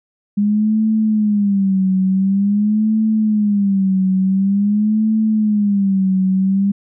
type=tone with vibrato; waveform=sine; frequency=202.9 Hz; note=G#3; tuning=40 cents flat; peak=-12 dBFS; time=0.37-6.72 s; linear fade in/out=10 ms; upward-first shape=sine; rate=0.47 Hz; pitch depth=130 cents each way; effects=none